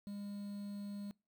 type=tone with quantisation; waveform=triangle; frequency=202.6 Hz; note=G#3; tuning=43 cents flat; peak=-40 dBFS; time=0.07-1.11 s; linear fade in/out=0 ms; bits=10; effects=noise-tail reverb RT60 0.3 s tail -25 dB re dry